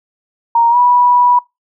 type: tone with pitch glide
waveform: sine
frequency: 932.3 to 978.1 Hz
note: A#5 to B5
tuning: 0 to -17 cents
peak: -7 dBFS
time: 0.55-1.39 s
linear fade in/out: 5 ms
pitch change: +83 cents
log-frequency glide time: 0.7-0.77 s
effects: noise-tail reverb RT60 0.2 s tail -23 dB re dry